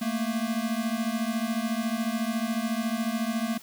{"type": "beating tone pair", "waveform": "square", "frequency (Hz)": [220, 234], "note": ["A3", "A#3"], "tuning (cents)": [0, 7], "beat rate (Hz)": 14, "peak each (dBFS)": -30, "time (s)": [0.01, 3.58], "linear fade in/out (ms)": 10, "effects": ["white hiss -50 dBFS RMS until 3.62 s"]}